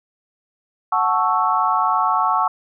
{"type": "chord", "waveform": "sine", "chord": "F# minor seventh", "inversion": "none", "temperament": "equal with one note detuned", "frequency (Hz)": [737, 880, 1108.7, 1318.5], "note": ["F#5", "A5", "C#6", "E6"], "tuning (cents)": [-7, 0, 0, 0], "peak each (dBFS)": [-22, -21, -19, -22], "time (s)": [0.92, 2.48], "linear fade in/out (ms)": 5, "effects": []}